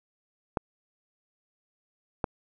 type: clicks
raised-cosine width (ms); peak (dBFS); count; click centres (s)
1; -12; 2; 0.572 / 2.242
effects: none